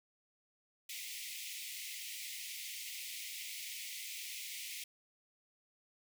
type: high-pass noise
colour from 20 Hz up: pink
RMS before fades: -45 dBFS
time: 0.89-4.84 s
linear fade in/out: 5 ms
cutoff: 2000 Hz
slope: 96 dB/octave
effects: none